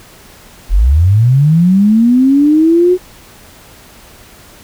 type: linear sweep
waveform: sine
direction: up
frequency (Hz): 37.54 to 370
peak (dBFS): -5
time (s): 0.69-2.98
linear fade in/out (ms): 50
effects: pink hiss -39 dBFS RMS until 4.63 s